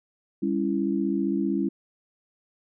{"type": "chord", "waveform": "sine", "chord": "C# diminished", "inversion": "second", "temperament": "just", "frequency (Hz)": [199.57, 277.2, 332.6], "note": ["G3", "C#4", "E4"], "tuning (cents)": [31, 0, 16], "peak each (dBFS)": -27, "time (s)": [0.42, 1.69], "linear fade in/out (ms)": 10, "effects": []}